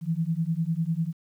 sine beating tone pair, 159.4 / 169.4 Hz, D#3 / E3, +42 / +48 cents, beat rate 10 Hz, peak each -27 dBFS, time 0.01-1.13 s, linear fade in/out 50 ms, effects 10-bit

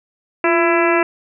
harmonic tone with a mistuned harmonic, 334.1 Hz, E4, 23 cents sharp, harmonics 1 / 2 / 3 / 4 / 5 / 6 / 7 / 8, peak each -16 / -19 / -21 / -22 / -23 / -24 / -24 / -25 dBFS, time 0.44-1.03 s, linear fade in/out 2 ms, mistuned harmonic 1, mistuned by +59 cents, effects none

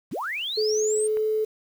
sine linear sweep, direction up, 80.6 to 8850 Hz, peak -27 dBFS, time 0.11-1.08 s, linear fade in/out 20 ms
sine tone with pitch glide, 430 to 433.2 Hz, A4 to A4, -40 to -27 cents, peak -21 dBFS, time 0.57-1.45 s, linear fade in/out 10 ms, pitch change +13 cents, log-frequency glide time 1.03-1.26 s
click, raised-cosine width 0.5 ms, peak -26 dBFS, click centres 1.171 s
effects 8-bit

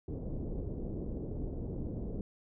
pink low-pass noise, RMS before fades -38 dBFS, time 0.08-2.21 s, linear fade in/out 2 ms, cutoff 460 Hz, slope 24 dB/octave, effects none

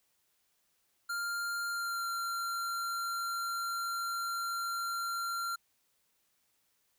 square tone with pitch glide, 1396.9 to 1376.9 Hz, F6 to F6, 0 to -25 cents, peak -34 dBFS, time 1.09-5.56 s, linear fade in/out 10 ms, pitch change -25 cents, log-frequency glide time 1.69-2.07 s, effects white hiss -75 dBFS RMS until 6.98 s

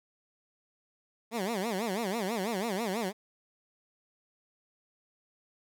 15% pulse tone with vibrato, 209.1 Hz, G#3, 12 cents sharp, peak -24 dBFS, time 1.31-3.13 s, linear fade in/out 50 ms, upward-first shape sine, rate 6.1 Hz, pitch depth 230 cents each way, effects none

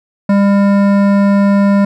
triangle tone with hard clipping, 200 Hz, G3, 35 cents sharp, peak -9 dBFS, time 0.29-1.85 s, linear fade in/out 5 ms, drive 18 dB, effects none

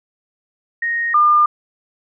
sine tone pair in turn, 1864.7 / 1203.7 Hz, A#6 / D6, 0 / +42 cents, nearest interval minor sixth, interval 758 cents, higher first, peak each -17 / -9 dBFS, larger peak second, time 0.82-1.14 / 1.14-1.46 s, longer neither, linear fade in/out 5 ms, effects none

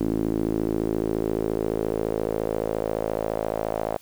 sawtooth tone with band-pass filter sweep, 54.4 Hz, A1, 19 cents flat, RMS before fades -26 dBFS, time 0-3.97 s, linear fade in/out 5 ms, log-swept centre 300 to 640 Hz, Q 3.1, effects white hiss -53 dBFS RMS until 4.01 s

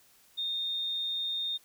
sine tone, 3662 Hz, A#7, 32 cents flat, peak -30 dBFS, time 0.37-1.58 s, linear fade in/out 20 ms, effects white hiss -62 dBFS RMS until 1.64 s

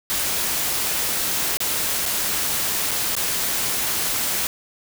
white noise with dropouts, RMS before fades -23 dBFS, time 0.1-4.47 s, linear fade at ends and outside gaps 0 ms, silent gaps 1.571-1.604 / 2.055-2.061 / 2.91-2.915 / 3.152-3.166 s, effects none

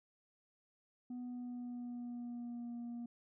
sine tone with pitch glide, 246.9 to 237.7 Hz, B3 to A#3, 0 to +34 cents, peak -39 dBFS, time 1.1-3.06 s, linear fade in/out 5 ms, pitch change -66 cents, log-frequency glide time 1.21-2.74 s, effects tanh soft clip ceiling -41 dBFS

